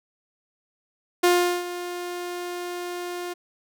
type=tone with ADSR envelope; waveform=sawtooth; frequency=353.7 Hz; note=F4; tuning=22 cents sharp; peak=-11 dBFS; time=1.23-3.34 s; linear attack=11 ms; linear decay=390 ms; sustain=-15 dB; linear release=15 ms; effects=none